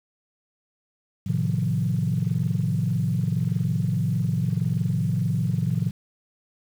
sine chord, F dominant seventh, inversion first, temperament equal with one note detuned, 110 / 130.81 / 155.56 / 177.26 Hz, A2 / C3 / Eb3 / F3, 0 / 0 / 0 / +26 cents, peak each -26 dBFS, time 1.26-5.91 s, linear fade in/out 10 ms, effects tanh soft clip ceiling -13 dBFS + 8-bit

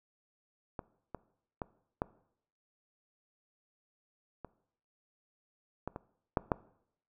clicks, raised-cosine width 1 ms, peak -24 / -25 / -22 / -17 / -28 / -22 / -26 / -13 / -13 dBFS, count 9, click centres 0.792 / 1.147 / 1.618 / 2.019 / 4.447 / 5.876 / 5.961 / 6.372 / 6.518 s, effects noise-tail reverb RT60 0.7 s tail -20 dB re dry

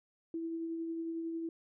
sine tone with tremolo, 329.6 Hz, E4, in tune, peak -34 dBFS, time 0.34-1.49 s, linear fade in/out 2 ms, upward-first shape triangle, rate 11 Hz, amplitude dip 30%, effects none

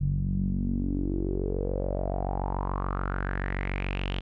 sawtooth tone with low-pass filter sweep, 46.95 Hz, F#1, 26 cents sharp, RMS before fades -29 dBFS, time 0-4.21 s, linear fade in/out 20 ms, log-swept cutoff 140 to 3200 Hz, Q 5.9, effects none

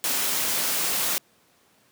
white noise, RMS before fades -25 dBFS, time 0.04-1.18 s, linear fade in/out 0 ms, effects pink hiss -61 dBFS RMS until 1.91 s + high-pass 150 Hz 12 dB/octave

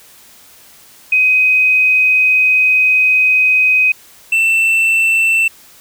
sine / triangle tone pair in turn, 2515 / 2674 Hz, D#7 / E7, +18 / +24 cents, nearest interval minor second, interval 106 cents, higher second, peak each -8 dBFS, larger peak neither, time 1.12-3.92 / 4.32-5.48 s, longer first, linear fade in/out 5 ms, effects white hiss -43 dBFS RMS until 5.8 s

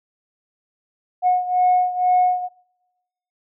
sine beating tone pair, 727 / 729.1 Hz, F#5 / F#5, -31 / -26 cents, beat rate 2.1 Hz, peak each -15 / -19 dBFS, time 1.22-2.49 s, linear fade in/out 50 ms, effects noise-tail reverb RT60 1.0 s tail -23 dB re dry + tanh soft clip ceiling -9 dBFS

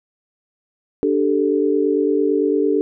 sine chord, D suspended fourth, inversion none, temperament just, 293.7 / 391.6 / 440.5 Hz, D4 / G4 / A4, 0 / -2 / +2 cents, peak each -19 dBFS, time 1.03-2.81 s, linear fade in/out 0 ms, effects none

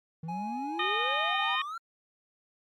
triangle exponential sweep, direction up, 155.7 to 1397 Hz, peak -33 dBFS, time 0.23-1.78 s, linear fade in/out 5 ms
triangle tone with pitch glide, 834 to 787.2 Hz, G#5 to G5, +7 to +7 cents, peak -32 dBFS, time 0.28-1.56 s, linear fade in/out 10 ms, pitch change -100 cents, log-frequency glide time 1.28-1.36 s
harmonic tone, 614 Hz, D#5, 23 cents flat, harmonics 2 / 3 / 4 / 5 / 6, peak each -31 / -33 / -34 / -35 / -36 dBFS, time 0.79-1.62 s, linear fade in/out 5 ms
effects MP3 64 kbps

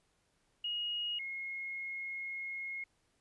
sine tone pair in turn, 2880 / 2158 Hz, F#7 / C#7, -47 / -47 cents, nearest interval perfect fourth, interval 500 cents, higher first, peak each -34 / -38 dBFS, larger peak first, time 0.64-1.19 / 1.19-2.84 s, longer second, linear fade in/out 5 ms, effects pink hiss -75 dBFS RMS until 3.2 s + resampled to 24000 Hz

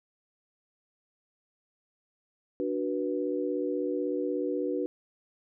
sine chord, B minor, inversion first, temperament equal with one note detuned, 293.7 / 370 / 487.6 Hz, D4 / F#4 / B4, 0 / 0 / -22 cents, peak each -32 dBFS, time 2.6-4.86 s, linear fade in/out 0 ms, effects none

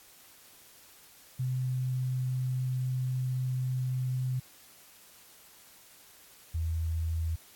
sine tone pair in turn, 128.3 / 81.55 Hz, C3 / E2, -34 / -18 cents, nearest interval minor sixth, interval 784 cents, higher first, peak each -28 / -28 dBFS, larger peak neither, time 1.39-4.4 / 6.54-7.36 s, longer first, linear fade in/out 10 ms, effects white hiss -56 dBFS RMS until 7.55 s + AAC 64 kbps

